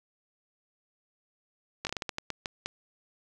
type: slowing click train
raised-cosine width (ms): 0.2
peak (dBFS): -15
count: 11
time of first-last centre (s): 1.85-2.66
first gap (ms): 19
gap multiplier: 1.3
effects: none